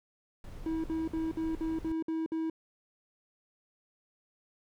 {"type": "noise", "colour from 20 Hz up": "brown", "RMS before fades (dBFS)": -44, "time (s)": [0.44, 1.92], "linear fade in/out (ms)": 2}
{"type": "tone bursts", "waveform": "triangle", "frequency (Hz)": 322.3, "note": "E4", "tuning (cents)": -39, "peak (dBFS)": -28, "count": 8, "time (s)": [0.66, 2.499], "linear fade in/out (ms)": 2, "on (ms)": 180, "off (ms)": 57}
{"effects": []}